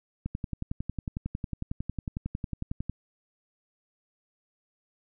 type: click train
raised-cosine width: 5 ms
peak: -19 dBFS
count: 30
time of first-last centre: 0.26-2.896 s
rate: 11 Hz
effects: none